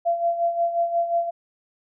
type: tone with tremolo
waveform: sine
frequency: 683 Hz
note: F5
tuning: 39 cents flat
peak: -17 dBFS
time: 0.05-1.31 s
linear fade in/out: 20 ms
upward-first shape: sine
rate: 5.6 Hz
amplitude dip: 65%
effects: none